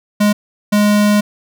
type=tone bursts at uneven times; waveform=square; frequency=207.7 Hz; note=G#3; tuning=in tune; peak=-10 dBFS; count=2; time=0.2-0.33 / 0.72-1.21 s; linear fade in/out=10 ms; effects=none